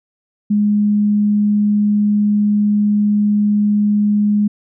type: tone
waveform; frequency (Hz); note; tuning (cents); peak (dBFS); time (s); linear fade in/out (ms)
sine; 207.7; G#3; 0; -11; 0.5-4.48; 10
effects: none